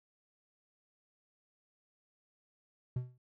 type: tone with exponential decay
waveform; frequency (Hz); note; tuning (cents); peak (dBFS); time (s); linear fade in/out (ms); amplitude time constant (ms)
triangle; 125; B2; +21; -27; 2.96-3.18; 5; 47
effects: none